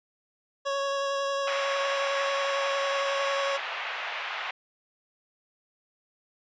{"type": "tone with vibrato", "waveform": "25% pulse", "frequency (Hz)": 554.4, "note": "C#5", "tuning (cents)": 0, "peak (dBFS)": -23, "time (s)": [0.65, 3.58], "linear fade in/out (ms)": 20, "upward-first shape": "sine", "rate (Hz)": 11, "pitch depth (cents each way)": 11}
{"type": "band-pass noise", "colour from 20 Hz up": "white", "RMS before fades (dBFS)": -34, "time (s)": [1.47, 4.51], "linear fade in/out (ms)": 5, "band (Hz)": [650, 2800], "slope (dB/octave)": 24}
{"effects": ["resampled to 16000 Hz"]}